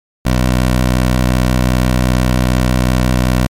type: tone with vibrato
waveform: 15% pulse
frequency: 62.6 Hz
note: B1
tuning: 24 cents sharp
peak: -4 dBFS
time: 0.25-3.47 s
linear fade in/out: 10 ms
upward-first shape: sine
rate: 5.7 Hz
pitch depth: 13 cents each way
effects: MP3 96 kbps